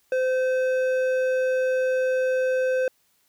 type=tone with hard clipping; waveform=triangle; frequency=515 Hz; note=C5; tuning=28 cents flat; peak=-22 dBFS; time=0.12-2.88 s; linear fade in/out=2 ms; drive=12 dB; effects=white hiss -66 dBFS RMS until 3.28 s